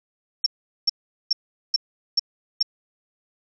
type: tone bursts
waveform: sine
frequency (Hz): 5450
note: F8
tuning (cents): -43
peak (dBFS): -15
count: 6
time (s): 0.44-2.628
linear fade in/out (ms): 5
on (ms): 23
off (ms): 410
effects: none